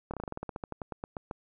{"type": "slowing click train", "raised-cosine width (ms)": 1, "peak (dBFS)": -22, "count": 18, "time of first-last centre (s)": [0.11, 1.312], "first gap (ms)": 27, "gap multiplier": 1.11, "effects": []}